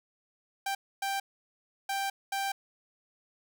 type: tone bursts at uneven times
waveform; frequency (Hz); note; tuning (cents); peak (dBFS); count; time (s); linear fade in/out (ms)
sawtooth; 786; G5; +4; -26; 4; 0.66-0.75 / 1.02-1.2 / 1.89-2.1 / 2.32-2.52; 5
effects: none